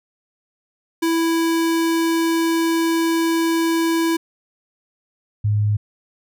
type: tone pair in turn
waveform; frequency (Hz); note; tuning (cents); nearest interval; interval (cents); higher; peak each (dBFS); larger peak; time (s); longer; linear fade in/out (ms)
square / sine; 330 / 104.7; E4 / G#2; +2 / +15; octave + minor sixth; 1987; first; -17 / -15; second; 1.02-4.17 / 5.44-5.77; first; 10
effects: none